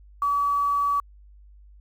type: tone with quantisation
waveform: sine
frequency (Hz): 1142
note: D6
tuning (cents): -49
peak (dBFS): -20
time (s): 0.22-1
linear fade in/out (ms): 2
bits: 8
effects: added 50 Hz sine -47 dBFS peak until 1.8 s